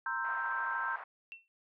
sine chord, C dominant seventh, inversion third, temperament equal, 932.3 / 1046.5 / 1318.5 / 1568 Hz, Bb5 / C6 / E6 / G6, 0 / 0 / 0 / 0 cents, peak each -39 / -40 / -40 / -35 dBFS, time 0.06-0.96 s, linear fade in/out 2 ms
pink band-pass noise, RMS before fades -46 dBFS, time 0.24-1.04 s, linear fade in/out 5 ms, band 810 to 1600 Hz, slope 24 dB/octave
sine tone with exponential decay, 2704 Hz, E7, 43 cents sharp, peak -40 dBFS, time 1.32-1.48 s, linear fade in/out 0 ms, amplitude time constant 34 ms
effects none

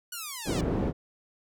5% pulse linear sweep, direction down, 1480 to 562 Hz, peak -24 dBFS, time 0.12-0.61 s, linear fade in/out 5 ms
white low-pass noise, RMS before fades -28 dBFS, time 0.45-0.93 s, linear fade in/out 50 ms, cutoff 320 Hz, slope 12 dB/octave
effects none

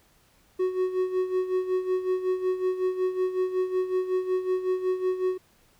triangle tone with tremolo, 370 Hz, F#4, in tune, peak -19 dBFS, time 0.59-5.38 s, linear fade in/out 10 ms, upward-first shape sine, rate 5.4 Hz, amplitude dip 70%, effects pink hiss -62 dBFS RMS until 5.79 s

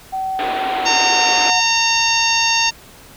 sine tone with pitch glide, 762 to 729.7 Hz, G5 to F#5, -49 to -24 cents, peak -19 dBFS, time 0.12-1.61 s, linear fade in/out 20 ms, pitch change -75 cents, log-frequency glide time 0.65-1.29 s
pink band-pass noise, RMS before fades -25 dBFS, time 0.39-1.5 s, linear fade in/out 0 ms, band 270 to 3800 Hz, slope 48 dB/octave
harmonic tone, 915 Hz, A#5, 32 cents flat, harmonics 1 / 2 / 3 / 4 / 5 / 6 / 7, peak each -20 / -24 / -18 / -24 / -21 / -23 / -22 dBFS, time 0.85-2.71 s, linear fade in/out 20 ms
effects pink hiss -42 dBFS RMS until 3.16 s

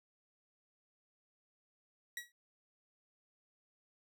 sawtooth tone with exponential decay, 1920 Hz, B6, 49 cents flat, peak -34 dBFS, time 2.17-2.32 s, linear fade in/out 2 ms, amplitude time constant 31 ms, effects none

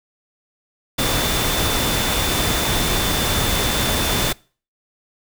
sine tone in noise, 3533 Hz, A7, 6 cents sharp, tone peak -26 dBFS, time 0.98-4.33 s, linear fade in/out 10 ms, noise pink, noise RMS -20 dBFS, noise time 0.98-4.33 s, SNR -9 dB, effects noise-tail reverb RT60 0.4 s tail -24 dB re dry

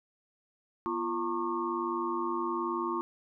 sine tone cluster, 242.5 / 343.6 / 915 / 1092 / 1191 Hz, B3 / F4 / A#5 / C#6 / D6, -31 / -28 / -32 / -26 / +24 cents, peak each -40 / -33 / -38 / -34 / -40 dBFS, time 0.86-3.01 s, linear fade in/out 0 ms, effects none

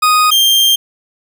40% pulse tone pair in turn, 1244.5 / 3179 Hz, D#6 / G7, 0 / +24 cents, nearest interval octave + major third, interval 1624 cents, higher second, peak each -7 dBFS, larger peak neither, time 0.02-0.31 / 0.31-0.76 s, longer second, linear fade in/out 10 ms, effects none

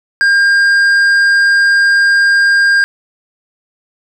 triangle tone with tanh clipping, 1606 Hz, G6, 41 cents sharp, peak -8 dBFS, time 0.21-2.84 s, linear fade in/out 0 ms, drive 11 dB, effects none

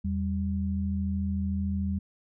sine tone pair together, 82.52 / 196 Hz, E2 / G3, +2 / 0 cents, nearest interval octave + minor third, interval 1498 cents, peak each -29 / -29 dBFS, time 0.04-1.99 s, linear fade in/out 10 ms, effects none

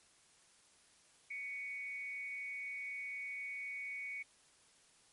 sine tone with amplitude modulation, 2234 Hz, C#7, 13 cents sharp, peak -38 dBFS, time 1.3-4.23 s, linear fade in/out 10 ms, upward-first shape sine, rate 228 Hz, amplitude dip 55%, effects white hiss -67 dBFS RMS until 5.12 s + MP3 48 kbps

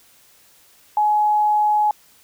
sine tone, 843 Hz, G#5, 26 cents sharp, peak -14 dBFS, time 0.97-1.91 s, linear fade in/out 2 ms, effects white hiss -53 dBFS RMS until 2.23 s

